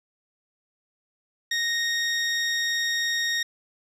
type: tone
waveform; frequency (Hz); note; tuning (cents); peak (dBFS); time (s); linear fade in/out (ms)
20% pulse; 1863; A#6; -2; -18; 1.51-3.43; 5
effects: low-pass 9000 Hz 12 dB/octave